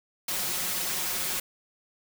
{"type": "noise with comb filter", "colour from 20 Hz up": "white", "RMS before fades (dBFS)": -30, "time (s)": [0.28, 1.4], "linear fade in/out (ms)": 5, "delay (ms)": 5.5, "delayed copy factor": 0.8, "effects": []}